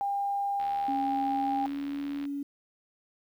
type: tone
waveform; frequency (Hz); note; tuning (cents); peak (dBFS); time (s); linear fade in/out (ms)
sine; 801; G5; +37; -27; 0.01-1.66; 0
type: click train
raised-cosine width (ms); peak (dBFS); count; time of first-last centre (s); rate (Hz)
0.3; -30; 125; 0.6-2.253; 75
type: tone with pitch glide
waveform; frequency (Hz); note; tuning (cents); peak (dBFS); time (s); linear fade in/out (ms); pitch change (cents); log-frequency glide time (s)
sine; 277.2 to 282.5; C#4 to C#4; 0 to +33; -31; 0.88-2.43; 5; +33; 1.31-2.05
effects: 10-bit